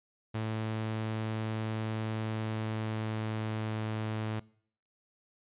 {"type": "tone with pitch glide", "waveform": "sawtooth", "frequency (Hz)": [110, 109.05], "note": ["A2", "A2"], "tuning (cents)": [0, -15], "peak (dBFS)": -28, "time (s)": [0.34, 4.4], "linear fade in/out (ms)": 10, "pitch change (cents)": -15, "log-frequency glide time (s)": [2.15, 3.84], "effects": ["noise-tail reverb RT60 0.6 s tail -23 dB re dry", "resampled to 8000 Hz"]}